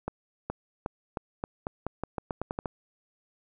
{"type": "accelerating click train", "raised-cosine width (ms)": 1, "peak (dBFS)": -17, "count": 14, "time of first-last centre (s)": [0.08, 2.658], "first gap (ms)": 420, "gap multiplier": 0.86, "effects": []}